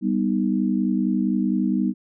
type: chord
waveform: sine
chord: G augmented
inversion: none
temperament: equal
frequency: 196 / 246.9 / 311.1 Hz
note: G3 / B3 / D#4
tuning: 0 / 0 / 0 cents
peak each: -22 / -23 / -25 dBFS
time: 0.01-1.94 s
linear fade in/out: 50 ms
effects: none